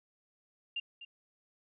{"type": "tone with echo", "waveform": "sine", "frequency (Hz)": 2794, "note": "F7", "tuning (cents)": 0, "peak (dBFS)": -33, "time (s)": [0.76, 0.8], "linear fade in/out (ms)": 5, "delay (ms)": 250, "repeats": 1, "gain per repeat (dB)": -12, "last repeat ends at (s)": 1.05, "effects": []}